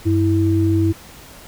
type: tone pair together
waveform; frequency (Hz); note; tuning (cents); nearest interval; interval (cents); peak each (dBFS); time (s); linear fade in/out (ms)
sine; 96.55 / 327.2; G2 / E4; -26 / -13; octave + major sixth; 2113; -16; 0.05-0.93; 20
effects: pink hiss -41 dBFS RMS until 1.47 s